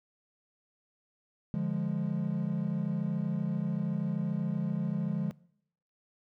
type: chord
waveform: triangle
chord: D diminished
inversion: none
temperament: equal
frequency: 146.83 / 174.61 / 207.7 Hz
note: D3 / F3 / Ab3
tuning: 0 / 0 / 0 cents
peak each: -32 / -30 / -31 dBFS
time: 1.54-5.31 s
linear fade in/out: 0 ms
effects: noise-tail reverb RT60 0.7 s tail -23 dB re dry + tanh soft clip ceiling -20 dBFS